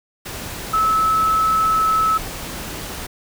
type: tone in noise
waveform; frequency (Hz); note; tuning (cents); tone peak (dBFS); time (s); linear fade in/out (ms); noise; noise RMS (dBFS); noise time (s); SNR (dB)
sine; 1300; E6; -24; -14; 0.73-2.18; 10; pink; -30; 0.25-3.07; +13
effects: none

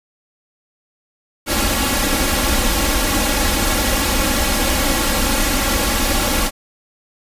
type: noise with comb filter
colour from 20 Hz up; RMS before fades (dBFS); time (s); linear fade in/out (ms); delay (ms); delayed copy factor
pink; -17; 1.46-6.51; 50; 3.6; +0.85
effects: resampled to 32000 Hz

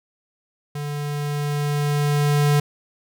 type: tone with level ramp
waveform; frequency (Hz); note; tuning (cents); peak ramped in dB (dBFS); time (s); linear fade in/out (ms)
square; 146.1; D3; -9; -27 to -15; 0.75-2.6; 5
effects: none

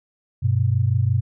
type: tone pair together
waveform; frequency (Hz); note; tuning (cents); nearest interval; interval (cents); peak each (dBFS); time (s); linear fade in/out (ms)
sine; 98 / 123.86; G2 / B2; 0 / +5; major third; 405; -19; 0.42-1.21; 20
effects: none

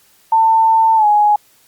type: tone with pitch glide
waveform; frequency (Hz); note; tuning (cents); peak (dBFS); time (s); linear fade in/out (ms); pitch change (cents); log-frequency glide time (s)
sine; 895 to 835.1; A5 to G#5; +29 to +9; -8; 0.32-1.36; 5; -120; 0.96-1.06
effects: white hiss -52 dBFS RMS until 1.67 s + Opus 48 kbps

